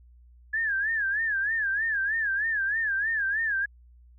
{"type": "tone with vibrato", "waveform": "sine", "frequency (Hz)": 1690, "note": "G#6", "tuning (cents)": 30, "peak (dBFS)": -24, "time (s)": [0.53, 3.66], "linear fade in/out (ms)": 10, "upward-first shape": "sine", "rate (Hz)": 3.2, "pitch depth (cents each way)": 140, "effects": ["added 60 Hz sine -51 dBFS peak until 4.18 s"]}